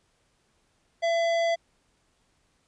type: tone with hard clipping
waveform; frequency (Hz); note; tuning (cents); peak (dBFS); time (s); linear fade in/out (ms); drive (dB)
triangle; 672; E5; +33; -24; 1.02-1.56; 20; 17
effects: pink hiss -69 dBFS RMS until 2.67 s + resampled to 22050 Hz